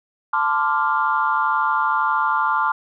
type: chord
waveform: sine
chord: D minor seventh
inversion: second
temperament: equal with one note detuned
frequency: 880 / 1032.7 / 1174.7 / 1396.9 Hz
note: A5 / C6 / D6 / F6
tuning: 0 / -23 / 0 / 0 cents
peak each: -22 dBFS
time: 0.33-2.72 s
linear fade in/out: 5 ms
effects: tanh soft clip ceiling -6 dBFS